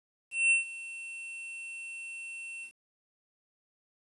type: tone with ADSR envelope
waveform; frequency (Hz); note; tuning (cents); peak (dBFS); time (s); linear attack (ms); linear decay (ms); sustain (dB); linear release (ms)
square; 2700; E7; +41; -21; 0.31-2.72; 200; 130; -19; 92
effects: resampled to 24000 Hz + 10-bit